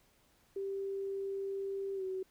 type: tone with pitch glide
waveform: sine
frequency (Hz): 392 to 376.9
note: G4 to F#4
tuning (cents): 0 to +32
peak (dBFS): -35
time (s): 0.56-2.23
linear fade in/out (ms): 5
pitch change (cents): -68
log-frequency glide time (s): 1.95-2.03
effects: pink hiss -69 dBFS RMS until 2.3 s